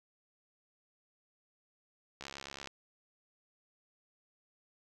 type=click train; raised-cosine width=0.2 ms; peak=-26 dBFS; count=33; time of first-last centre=2.21-2.673 s; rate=69.1 Hz; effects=none